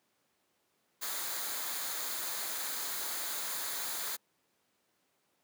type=noise with comb filter; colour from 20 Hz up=white; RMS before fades=-37 dBFS; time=1.01-4.17 s; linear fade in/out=20 ms; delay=0.36 ms; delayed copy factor=-0.5; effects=pink hiss -75 dBFS RMS until 5.43 s + high-pass 200 Hz 12 dB/octave